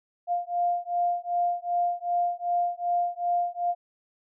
sine beating tone pair, 700 / 702.6 Hz, F5 / F5, +4 / +10 cents, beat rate 2.6 Hz, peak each -27 dBFS, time 0.27-3.75 s, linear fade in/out 50 ms, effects none

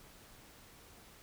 silence, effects pink hiss -58 dBFS RMS until 1.22 s

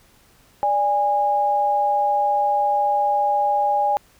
sine tone pair together, 586 / 820.4 Hz, D5 / G#5, -4 / -21 cents, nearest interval tritone, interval 583 cents, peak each -24 / -17 dBFS, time 0.63-3.97 s, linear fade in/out 0 ms, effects pink hiss -55 dBFS RMS until 4.19 s

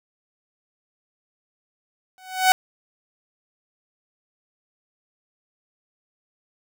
sawtooth tone with exponential growth, 748 Hz, F#5, 19 cents sharp, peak -6 dBFS, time 2.18-2.52 s, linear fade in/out 0 ms, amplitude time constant 72 ms, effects none

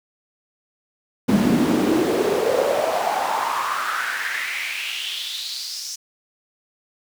brown noise with high-pass filter sweep, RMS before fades -22 dBFS, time 1.28-5.96 s, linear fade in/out 10 ms, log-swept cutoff 200 to 5800 Hz, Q 4.9, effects none

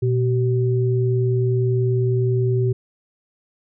sine tone pair together, 120.77 / 382.1 Hz, B2 / G4, -38 / -44 cents, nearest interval octave + minor sixth, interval 1994 cents, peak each -17 / -22 dBFS, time 0.02-2.73 s, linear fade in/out 10 ms, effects none

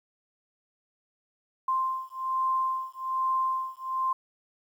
sine beating tone pair, 1046.5 / 1047.7 Hz, C6 / C6, 0 / +2 cents, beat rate 1.2 Hz, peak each -29 dBFS, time 1.68-4.13 s, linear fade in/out 5 ms, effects 10-bit

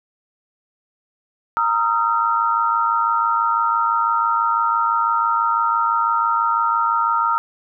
sine tone cluster, 928 / 1253 / 1359 Hz, A#5 / D#6 / F6, -8 / +12 / -48 cents, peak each -20 dBFS, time 1.57-7.38 s, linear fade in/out 0 ms, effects none

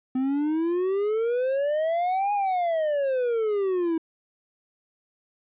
triangle exponential two-way sweep, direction up then down, 254.6 to 830.6 to 320.5 Hz, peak -20 dBFS, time 0.15-3.98 s, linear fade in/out 5 ms, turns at 2.33 s, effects resampled to 8000 Hz

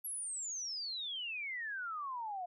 sine exponential sweep, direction down, 11560 to 698.5 Hz, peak -38 dBFS, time 0.04-2.46 s, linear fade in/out 10 ms, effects none

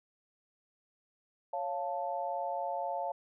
sine chord, Db augmented, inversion none, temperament equal, 554.4 / 698.5 / 880 Hz, Db5 / F5 / A5, 0 / 0 / 0 cents, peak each -38 / -36 / -37 dBFS, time 1.53-3.12 s, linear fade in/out 5 ms, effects none

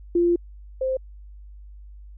sine tone pair in turn, 346 / 522.6 Hz, F4 / C5, -16 / -2 cents, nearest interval perfect fifth, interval 714 cents, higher second, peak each -16 / -21 dBFS, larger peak first, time 0.15-0.36 / 0.81-0.97 s, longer first, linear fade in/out 5 ms, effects added 50 Hz sine -40 dBFS peak until 2.17 s

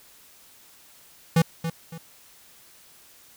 square tone with echo, 164.81 Hz, E3, in tune, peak -16 dBFS, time 1.36-1.42 s, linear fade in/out 5 ms, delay 280 ms, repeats 2, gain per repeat -10 dB, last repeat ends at 1.98 s, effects white hiss -53 dBFS RMS until 3.36 s

